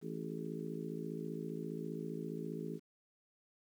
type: harmonic tone with a mistuned harmonic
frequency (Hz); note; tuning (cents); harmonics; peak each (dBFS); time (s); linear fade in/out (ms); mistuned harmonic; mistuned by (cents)
55; A1; 0; 3 / 4 / 5 / 6 / 7 / 8; -44 / -46 / -47 / -48 / -48 / -47; 0.01-2.8; 50; 8; -54
effects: 11-bit